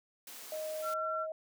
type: high-pass noise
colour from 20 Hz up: white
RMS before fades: -48 dBFS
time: 0.27-0.94 s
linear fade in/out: 2 ms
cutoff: 230 Hz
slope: 24 dB/octave
type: tone with pitch glide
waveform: sine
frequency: 622.3 to 633.2 Hz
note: D#5 to D#5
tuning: 0 to +30 cents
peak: -36 dBFS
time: 0.52-1.32 s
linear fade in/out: 2 ms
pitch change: +30 cents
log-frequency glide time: 0.78-1.04 s
type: tone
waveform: sine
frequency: 1356 Hz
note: E6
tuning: 49 cents sharp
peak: -34 dBFS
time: 0.82-1.27 s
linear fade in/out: 50 ms
effects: none